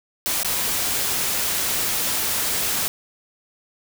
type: noise with dropouts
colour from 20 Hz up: white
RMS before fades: -23 dBFS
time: 0.26-2.88 s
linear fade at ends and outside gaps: 0 ms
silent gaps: 0.431-0.447 s
effects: none